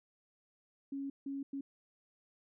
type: tone bursts at uneven times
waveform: sine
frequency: 276.1 Hz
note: C#4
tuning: 7 cents flat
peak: -37 dBFS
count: 3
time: 0.92-1.1 / 1.26-1.43 / 1.53-1.61 s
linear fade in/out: 5 ms
effects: none